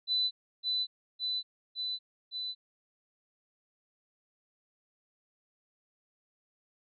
sine tone with echo, 3999 Hz, B7, 21 cents sharp, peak -26 dBFS, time 0.07-0.31 s, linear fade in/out 50 ms, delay 560 ms, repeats 4, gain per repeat -2 dB, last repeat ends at 2.55 s, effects none

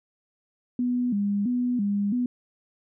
sine tone with vibrato, 223.4 Hz, A3, 27 cents sharp, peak -22 dBFS, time 0.79-2.26 s, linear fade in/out 2 ms, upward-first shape square, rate 1.5 Hz, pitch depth 170 cents each way, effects none

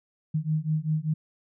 sine beating tone pair, 153 / 158.1 Hz, D#3 / D#3, -29 / +28 cents, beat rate 5.1 Hz, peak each -27 dBFS, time 0.34-1.14 s, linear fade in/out 10 ms, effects none

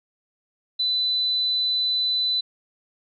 sine tone, 4000 Hz, B7, 21 cents sharp, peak -20 dBFS, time 0.79-2.41 s, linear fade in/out 10 ms, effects none

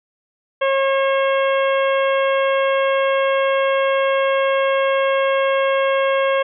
harmonic tone, 542 Hz, C#5, 39 cents flat, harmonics 1 / 2 / 3 / 4 / 5 / 6, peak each -16 / -22 / -26 / -28 / -30 / -32 dBFS, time 0.61-6.43 s, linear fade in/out 10 ms, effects none

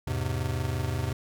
square chord, E augmented, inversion none, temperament just, 82.41 / 103.01 / 128.76 Hz, E2 / G#2 / B#2, 0 / -14 / -27 cents, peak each -33 / -33 / -32 dBFS, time 0.07-1.13 s, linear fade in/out 5 ms, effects none

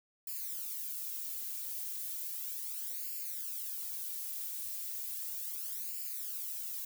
violet noise with flanger, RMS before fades -40 dBFS, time 0.27-6.85 s, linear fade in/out 5 ms, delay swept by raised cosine 0.41 to 2.61 ms, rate 0.35 Hz, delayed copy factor +0.85, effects none

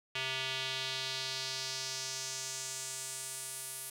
square tone with band-pass filter sweep, 131.8 Hz, C3, 13 cents sharp, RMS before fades -39 dBFS, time 0.15-3.9 s, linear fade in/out 5 ms, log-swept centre 2900 to 11000 Hz, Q 2.2, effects none

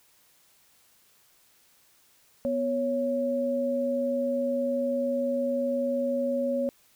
sine tone pair together, 246.9 / 554.3 Hz, B3 / C#5, 0 / 0 cents, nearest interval octave + major second, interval 1400 cents, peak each -29 / -26 dBFS, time 2.45-6.69 s, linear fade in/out 0 ms, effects white hiss -62 dBFS RMS until 6.95 s

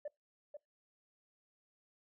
sine tone with echo, 587.3 Hz, D5, in tune, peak -37 dBFS, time 0.05-0.08 s, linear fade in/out 5 ms, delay 490 ms, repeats 1, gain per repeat -7 dB, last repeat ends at 0.57 s, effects noise-tail reverb RT60 0.2 s tail -24 dB re dry + tanh soft clip ceiling -36 dBFS

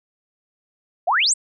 sine exponential sweep, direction up, 622.3 to 8870 Hz, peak -15 dBFS, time 1.07-1.34 s, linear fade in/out 10 ms, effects none

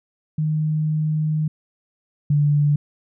sine tone pair in turn, 154.5 / 146.46 Hz, D#3 / D3, -12 / -4 cents, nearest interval minor second, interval 92 cents, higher first, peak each -18 / -14 dBFS, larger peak second, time 0.38-1.48 / 2.3-2.76 s, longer first, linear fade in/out 5 ms, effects none

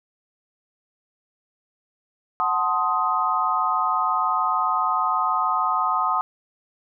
sine chord, F# diminished seventh, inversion none, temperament equal with one note detuned, 740 / 880 / 1046.5 / 1252.4 Hz, F#5 / A5 / C6 / Eb6, 0 / 0 / 0 / +11 cents, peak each -27 / -27 / -25 / -22 dBFS, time 2.4-6.21 s, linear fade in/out 0 ms, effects none

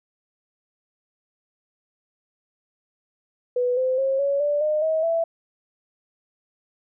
sine tone with pitch steps, 493.9 / 515.2 / 537.4 / 560.5 / 584.6 / 609.8 / 636.1 / 663.5 Hz, B4 / C5 / C5 / C#5 / D5 / D#5 / D#5 / E5, 0 / -27 / +46 / +19 / -8 / -35 / +38 / +11 cents, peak -19 dBFS, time 3.56-5.24 s, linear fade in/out 5 ms, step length 210 ms, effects none

